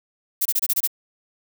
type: noise bursts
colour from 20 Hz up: violet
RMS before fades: -20 dBFS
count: 7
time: 0.41-0.875 s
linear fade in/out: 10 ms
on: 45 ms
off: 25 ms
effects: none